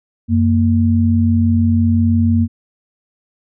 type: tone pair together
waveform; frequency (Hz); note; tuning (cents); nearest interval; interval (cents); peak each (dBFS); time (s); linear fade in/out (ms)
sine; 92.2 / 231.5; F#2 / A#3; -6 / -12; octave + major third; 1594; -13; 0.28-2.48; 50
effects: none